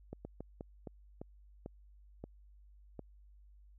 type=slowing click train; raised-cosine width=2 ms; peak=-30 dBFS; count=9; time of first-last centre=0.13-2.993 s; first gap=120 ms; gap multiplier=1.3; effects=added 50 Hz sine -57 dBFS peak until 3.78 s